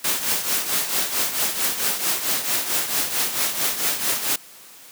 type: noise with tremolo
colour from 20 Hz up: white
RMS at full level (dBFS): -20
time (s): 0.04-4.36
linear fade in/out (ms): 5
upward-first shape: triangle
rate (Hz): 4.5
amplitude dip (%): 70
effects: white hiss -45 dBFS RMS until 4.91 s + high-pass 150 Hz 12 dB/octave